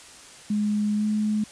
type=tone with pitch glide; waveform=sine; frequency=209.3 to 212.7 Hz; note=G#3 to G#3; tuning=+14 to +42 cents; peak=-21 dBFS; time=0.5-1.44 s; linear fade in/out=5 ms; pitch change=+28 cents; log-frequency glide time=0.96-1.05 s; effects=white hiss -46 dBFS RMS until 1.51 s + resampled to 22050 Hz